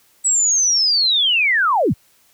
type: linear sweep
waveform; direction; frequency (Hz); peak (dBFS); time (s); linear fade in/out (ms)
sine; down; 7902 to 51.91; -13; 0.24-1.94; 20
effects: white hiss -56 dBFS RMS until 2.33 s